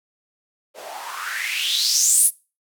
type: noise with band-pass filter sweep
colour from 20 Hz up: blue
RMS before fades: -21 dBFS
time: 0.74-2.31 s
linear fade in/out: 50 ms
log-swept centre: 510 to 11000 Hz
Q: 5.8
effects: noise-tail reverb RT60 0.3 s tail -22 dB re dry